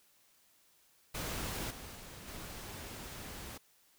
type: noise with level steps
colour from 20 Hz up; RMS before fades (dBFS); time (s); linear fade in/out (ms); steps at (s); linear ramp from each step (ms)
pink; -39 / -48 / -50 / -46; 1.14-3.58; 10; 1.7 / 1.95 / 2.27; 10
effects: white hiss -68 dBFS RMS until 3.98 s